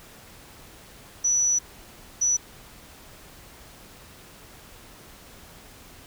sine tone bursts at uneven times, 5920 Hz, F#8, in tune, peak -19 dBFS, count 2, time 1.24-1.59 / 2.21-2.37 s, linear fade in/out 10 ms, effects pink hiss -48 dBFS RMS until 6.06 s

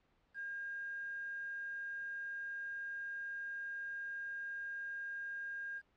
sine tone with quantisation, 1614 Hz, G#6, 50 cents flat, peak -40 dBFS, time 0.34-5.82 s, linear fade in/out 50 ms, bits 10, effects pink hiss -75 dBFS RMS until 5.96 s + low-pass 3000 Hz 12 dB/octave

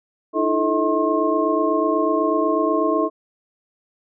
sine tone cluster, 306.1 / 334.2 / 436.8 / 638 / 1071 Hz, D#4 / E4 / A4 / D#5 / C6, -28 / +24 / -13 / +43 / +40 cents, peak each -23 dBFS, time 0.33-3.1 s, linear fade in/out 50 ms, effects none

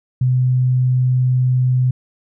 sine tone, 127.1 Hz, C3, 50 cents flat, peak -12 dBFS, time 0.21-1.91 s, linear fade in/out 5 ms, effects none

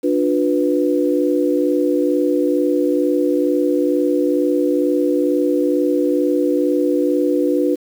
sine chord, B diminished, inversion first, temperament equal with one note detuned, 293.7 / 355.9 / 493.9 Hz, D4 / F4 / B4, 0 / +33 / 0 cents, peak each -17 / -19 / -19 dBFS, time 0.03-7.76 s, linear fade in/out 20 ms, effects 7-bit

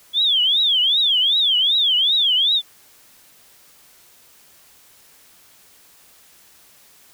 sine tone with vibrato, 3359 Hz, G#7, 19 cents sharp, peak -14 dBFS, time 0.13-2.62 s, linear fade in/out 50 ms, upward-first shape triangle, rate 2.6 Hz, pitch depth 270 cents each way, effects white hiss -51 dBFS RMS until 7.13 s

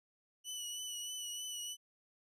20% pulse tone with vibrato, 2960 Hz, F#7, in tune, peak -35 dBFS, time 0.44-1.77 s, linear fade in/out 50 ms, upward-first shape triangle, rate 3.2 Hz, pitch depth 33 cents each way, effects none

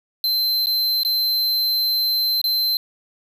square tone with dropouts, 4100 Hz, C8, 36 cents flat, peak -18 dBFS, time 0.24-2.77 s, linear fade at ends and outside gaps 1 ms, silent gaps 0.659-0.669 / 1.033-1.049 / 2.415-2.441 s, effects none

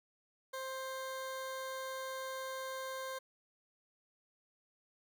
20% pulse tone, 526 Hz, C5, 9 cents sharp, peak -35 dBFS, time 0.53-3.19 s, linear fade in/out 10 ms, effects none

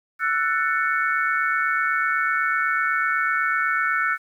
sine chord, F# minor seventh, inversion third, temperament just, 1332 / 1480 / 1776 / 2220 Hz, E6 / F#6 / A6 / C#7, +18 / 0 / +16 / +2 cents, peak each -24 / -23 / -27 / -28 dBFS, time 0.19-4.18 s, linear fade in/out 50 ms, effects 9-bit

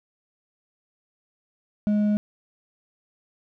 sine tone with hard clipping, 208.7 Hz, G#3, 9 cents sharp, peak -20 dBFS, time 1.87-2.17 s, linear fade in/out 0 ms, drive 4 dB, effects none

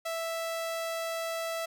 sawtooth tone, 659.3 Hz, E5, in tune, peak -28 dBFS, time 0.05-1.66 s, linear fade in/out 10 ms, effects none

